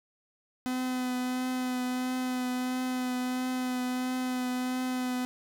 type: tone with vibrato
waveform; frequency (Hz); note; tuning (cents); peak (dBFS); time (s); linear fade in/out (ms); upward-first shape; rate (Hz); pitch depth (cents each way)
45% pulse; 252.9; B3; +41; -29; 0.66-5.25; 0; triangle; 1.5; 18
effects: none